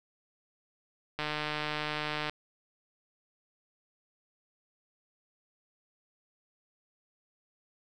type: click train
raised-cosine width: 0.3 ms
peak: -17 dBFS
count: 168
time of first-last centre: 1.19-2.296 s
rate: 151 Hz
effects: none